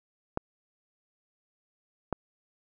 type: clicks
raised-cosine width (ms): 1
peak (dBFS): -14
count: 2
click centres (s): 0.374 / 2.127
effects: none